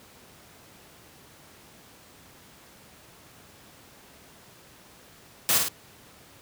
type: noise with echo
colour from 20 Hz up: white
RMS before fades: -22 dBFS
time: 5.49-5.58 s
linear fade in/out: 0 ms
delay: 52 ms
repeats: 2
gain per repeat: -4 dB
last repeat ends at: 5.684 s
effects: pink hiss -52 dBFS RMS until 6.41 s + high-pass 80 Hz 12 dB/octave